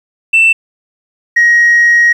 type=tone pair in turn; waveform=sine; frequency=2670 / 1888 Hz; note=E7 / A#6; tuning=+22 / +22 cents; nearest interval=tritone; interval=600 cents; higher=first; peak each=-3 dBFS; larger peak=neither; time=0.33-0.53 / 1.36-2.13 s; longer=second; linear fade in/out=10 ms; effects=tanh soft clip ceiling -2 dBFS + 7-bit